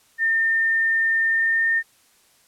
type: tone with pitch glide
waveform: sine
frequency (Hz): 1810 to 1820.5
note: A6 to A#6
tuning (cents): +48 to -41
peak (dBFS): -17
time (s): 0.18-1.83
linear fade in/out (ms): 50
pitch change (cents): +11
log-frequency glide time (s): 1.28-1.71
effects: white hiss -58 dBFS RMS until 2.47 s + low-pass 12000 Hz 12 dB/octave